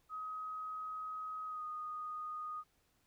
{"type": "tone with pitch glide", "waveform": "sine", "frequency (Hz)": [1264, 1237.3], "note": ["D#6", "D#6"], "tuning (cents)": [27, -10], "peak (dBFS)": -40, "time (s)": [0.09, 2.64], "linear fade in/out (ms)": 50, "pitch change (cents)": -37, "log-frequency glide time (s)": [1.46, 1.64], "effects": ["pink hiss -75 dBFS RMS until 3.06 s"]}